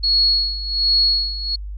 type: tone with tremolo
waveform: sine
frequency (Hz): 4340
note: C#8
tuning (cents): -37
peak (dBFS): -12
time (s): 0.03-1.56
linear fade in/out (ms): 10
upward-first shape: sine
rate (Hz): 1.3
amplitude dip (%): 80
effects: added 50 Hz sine -27 dBFS peak until 1.77 s